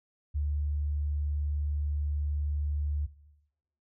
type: tone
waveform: sine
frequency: 73.42 Hz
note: D2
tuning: in tune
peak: -27 dBFS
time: 0.34-3.07 s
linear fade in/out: 20 ms
effects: noise-tail reverb RT60 0.9 s tail -18 dB re dry